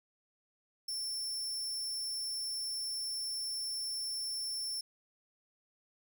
sawtooth tone, 5390 Hz, E8, 38 cents sharp, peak -33 dBFS, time 0.88-4.81 s, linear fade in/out 5 ms, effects none

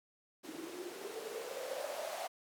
blue noise with band-pass filter sweep, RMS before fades -43 dBFS, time 0.43-2.28 s, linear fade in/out 20 ms, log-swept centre 300 to 700 Hz, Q 8.2, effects none

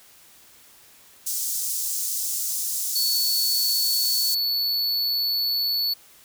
pink high-pass noise, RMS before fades -27 dBFS, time 1.26-4.35 s, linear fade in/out 10 ms, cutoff 5800 Hz, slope 24 dB/octave
square tone, 4439 Hz, C#8, 2 cents sharp, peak -22 dBFS, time 2.95-5.94 s, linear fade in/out 10 ms
effects white hiss -52 dBFS RMS until 6.24 s

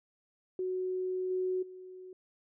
sine tone with level steps, 370 Hz, F#4, in tune, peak -31 / -29 / -45 dBFS, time 0.59-2.13 s, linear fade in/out 2 ms, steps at 1.3 / 1.62 s, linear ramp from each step 10 ms, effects none

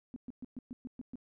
sine tone bursts, 250 Hz, B3, 21 cents sharp, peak -39 dBFS, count 8, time 0.14-1.156 s, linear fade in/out 0 ms, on 22 ms, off 120 ms, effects none

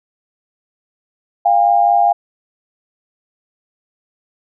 sine tone pair together, 700 / 804.6 Hz, F5 / G5, +4 / +45 cents, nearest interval major second, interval 241 cents, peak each -12 dBFS, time 1.45-2.13 s, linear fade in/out 10 ms, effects none

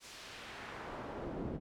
brown noise with band-pass filter sweep, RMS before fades -44 dBFS, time 0-1.6 s, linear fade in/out 50 ms, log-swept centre 6600 to 280 Hz, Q 0.83, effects none

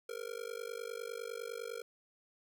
square tone with amplitude modulation, 466.2 Hz, A#4, in tune, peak -37 dBFS, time 0.09-1.82 s, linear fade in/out 5 ms, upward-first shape sine, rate 49.9 Hz, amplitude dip 100%, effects none

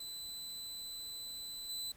sawtooth tone with level steps, 4007 Hz, B7, 24 cents sharp, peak -40 / -36 dBFS, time 0-1.92 s, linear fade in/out 5 ms, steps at 1.69 s, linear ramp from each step 5 ms, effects pink hiss -63 dBFS RMS until 1.96 s

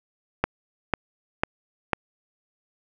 click train, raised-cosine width 0.5 ms, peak -5 dBFS, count 4, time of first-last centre 0.44-1.933 s, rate 2.01 Hz, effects none

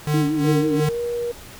square tone with tremolo, 150.2 Hz, D3, 39 cents sharp, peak -18 dBFS, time 0.07-0.89 s, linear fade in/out 2 ms, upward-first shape sine, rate 2.8 Hz, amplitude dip 80%
sine tone with vibrato, 300 Hz, D4, 37 cents sharp, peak -19 dBFS, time 0.14-0.8 s, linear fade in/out 2 ms, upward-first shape sine, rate 6.2 Hz, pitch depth 94 cents each way
sine tone with pitch glide, 462.9 to 476.7 Hz, A#4 to A#4, -12 to +39 cents, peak -22 dBFS, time 0.44-1.32 s, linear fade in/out 10 ms, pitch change +51 cents, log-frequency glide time 0.87-1 s
effects pink hiss -41 dBFS RMS until 1.59 s

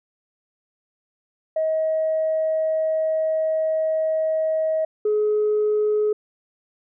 sine tone pair in turn, 634 / 423.1 Hz, D#5 / G#4, +32 / +32 cents, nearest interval perfect fifth, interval 700 cents, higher first, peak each -18 / -16 dBFS, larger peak second, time 1.56-4.85 / 5.05-6.13 s, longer first, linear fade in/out 5 ms, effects tanh soft clip ceiling -14 dBFS

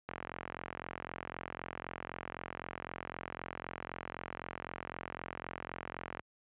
click train, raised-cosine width 0.5 ms, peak -24 dBFS, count 269, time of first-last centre 0.09-6.195 s, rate 43.9 Hz, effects high-pass 60 Hz 12 dB/octave + resampled to 8000 Hz

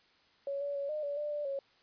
sine tone with pitch steps, 558 / 570 / 561 / 608 / 573 / 593 / 589 / 551 Hz, C#5 / C#5 / C#5 / D#5 / D5 / D5 / D5 / C#5, +11 / +48 / +21 / -40 / -43 / +17 / +5 / -11 cents, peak -33 dBFS, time 0.47-1.59 s, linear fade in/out 2 ms, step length 140 ms, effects white hiss -66 dBFS RMS until 1.82 s + resampled to 11025 Hz

